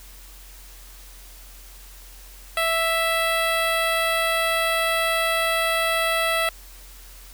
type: tone with notch filter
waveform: 10% pulse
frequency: 659.3 Hz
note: E5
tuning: in tune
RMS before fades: -22 dBFS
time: 2.57-6.49 s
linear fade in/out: 2 ms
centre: 6200 Hz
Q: 0.79
effects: added 44 Hz sine -43 dBFS peak until 7.33 s + white hiss -47 dBFS RMS until 7.33 s